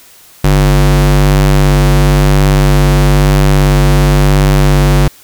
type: ring-modulated tone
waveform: square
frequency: 97.9 Hz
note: G2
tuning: 2 cents flat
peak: -3 dBFS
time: 0.44-5.08 s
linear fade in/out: 5 ms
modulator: 48.7 Hz
effects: white hiss -40 dBFS RMS until 5.23 s